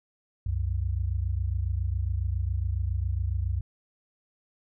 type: tone pair together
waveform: sine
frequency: 65.6 / 92.86 Hz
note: C2 / F#2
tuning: +5 / +7 cents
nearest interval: tritone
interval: 602 cents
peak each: -28 dBFS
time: 0.46-3.61 s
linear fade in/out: 5 ms
effects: none